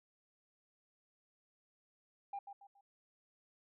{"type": "tone with echo", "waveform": "sine", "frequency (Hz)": 800, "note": "G5", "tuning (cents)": 35, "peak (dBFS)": -38, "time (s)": [2.33, 2.39], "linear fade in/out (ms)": 5, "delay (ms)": 140, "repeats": 3, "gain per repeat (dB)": -9, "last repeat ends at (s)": 2.81, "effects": ["tanh soft clip ceiling -37 dBFS"]}